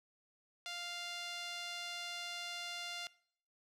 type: tone with band-pass filter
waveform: sawtooth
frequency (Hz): 698.5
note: F5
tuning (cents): 0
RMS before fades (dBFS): -44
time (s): 0.66-3.07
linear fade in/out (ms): 0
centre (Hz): 3700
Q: 1.3
effects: noise-tail reverb RT60 0.6 s tail -21 dB re dry